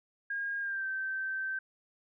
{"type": "tone with pitch glide", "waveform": "sine", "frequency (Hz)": [1624, 1552.5], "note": ["G#6", "G6"], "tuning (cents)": [-39, -17], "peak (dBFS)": -32, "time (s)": [0.3, 1.59], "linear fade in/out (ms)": 5, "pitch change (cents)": -78, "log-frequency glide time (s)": [0.6, 0.87], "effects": []}